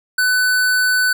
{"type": "tone", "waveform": "square", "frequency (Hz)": 1500, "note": "F#6", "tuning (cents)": 23, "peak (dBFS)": -14, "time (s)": [0.18, 1.13], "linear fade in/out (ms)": 5, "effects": []}